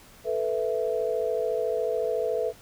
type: chord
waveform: sine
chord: A suspended second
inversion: none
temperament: equal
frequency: 440 / 493.9 / 659.3 Hz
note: A4 / B4 / E5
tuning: 0 / 0 / 0 cents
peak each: -28 / -28 / -30 dBFS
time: 0.24-2.53 s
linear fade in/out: 50 ms
effects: pink hiss -52 dBFS RMS until 2.61 s